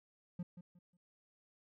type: tone with echo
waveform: triangle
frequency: 176.4 Hz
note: F3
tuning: 18 cents sharp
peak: -36 dBFS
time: 0.39-0.43 s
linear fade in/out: 5 ms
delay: 180 ms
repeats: 3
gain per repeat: -11 dB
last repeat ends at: 0.97 s
effects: none